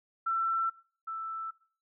sine tone pair in turn, 1341 / 1324.1 Hz, E6 / E6, +29 / +7 cents, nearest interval unison, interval 22 cents, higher first, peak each -27 / -34 dBFS, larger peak first, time 0.26-0.7 / 1.07-1.51 s, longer neither, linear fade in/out 10 ms, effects noise-tail reverb RT60 0.5 s tail -22 dB re dry

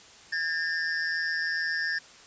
square tone pair together, 1634 / 1796.4 Hz, G#6 / A6, -29 / +35 cents, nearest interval major second, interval 164 cents, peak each -31 / -30 dBFS, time 0.32-1.99 s, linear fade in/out 10 ms, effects white hiss -51 dBFS RMS until 2.26 s + resampled to 16000 Hz

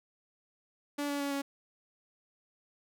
sawtooth tone with pitch steps, 288.6 / 285.3 / 282 / 278.8 Hz, D4 / C#4 / C#4 / C#4, -30 / +50 / +30 / +10 cents, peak -28 dBFS, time 0.98-1.42 s, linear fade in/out 10 ms, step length 110 ms, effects none

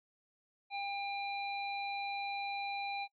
harmonic tone, 800 Hz, G5, 35 cents sharp, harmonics 1 / 3 / 5, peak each -38 / -41 / -46 dBFS, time 0.7-3.08 s, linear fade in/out 50 ms, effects noise-tail reverb RT60 0.1 s tail -25 dB re dry

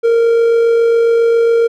triangle tone with amplitude modulation, 463 Hz, A#4, 12 cents flat, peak -5 dBFS, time 0.03-1.68 s, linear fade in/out 20 ms, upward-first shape sine, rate 47.3 Hz, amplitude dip 25%, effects none

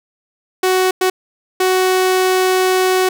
sawtooth tone bursts at uneven times, 372.1 Hz, F#4, 10 cents sharp, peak -8 dBFS, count 3, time 0.63-0.91 / 1.01-1.1 / 1.6-3.09 s, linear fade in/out 5 ms, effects none

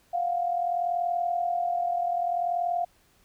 sine tone pair together, 698.5 / 739.1 Hz, F5 / F#5, 0 / -2 cents, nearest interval minor second, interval 98 cents, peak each -25 / -32 dBFS, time 0.13-2.85 s, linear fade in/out 10 ms, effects pink hiss -63 dBFS RMS until 3.24 s

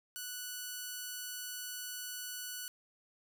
5% pulse tone, 1480 Hz, F#6, in tune, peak -29 dBFS, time 0.16-2.68 s, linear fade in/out 0 ms, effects none

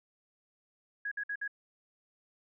sine tone bursts, 1661.2 Hz, G#6, in tune, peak -33 dBFS, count 4, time 1.05-1.478 s, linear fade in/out 5 ms, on 65 ms, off 56 ms, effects none

